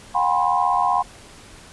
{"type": "tone cluster", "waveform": "sine", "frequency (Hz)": [721, 803, 985, 1061], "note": ["F#5", "G5", "B5", "C6"], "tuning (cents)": [-45, 41, -5, 24], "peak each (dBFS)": -22, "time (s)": [0.14, 1.03], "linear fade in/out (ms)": 20, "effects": ["pink hiss -44 dBFS RMS until 1.72 s", "resampled to 24000 Hz"]}